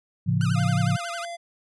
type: chord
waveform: sine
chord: A augmented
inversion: none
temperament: just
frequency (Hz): 110 / 137.5 / 171.88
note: A2 / C#3 / E#3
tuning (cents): 0 / -14 / -27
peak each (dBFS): -24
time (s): 0.26-0.97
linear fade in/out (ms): 20
type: tone with vibrato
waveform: sawtooth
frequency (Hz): 1371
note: F6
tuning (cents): -32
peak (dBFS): -29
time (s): 0.41-1.25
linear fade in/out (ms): 0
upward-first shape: sine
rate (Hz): 11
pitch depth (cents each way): 220
type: tone with pitch glide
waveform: square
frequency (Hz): 698.5 to 685.7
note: F5 to F5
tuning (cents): 0 to -32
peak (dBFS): -33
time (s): 0.55-1.37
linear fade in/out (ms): 20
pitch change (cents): -32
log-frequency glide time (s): 0.92-1.09
effects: resampled to 24000 Hz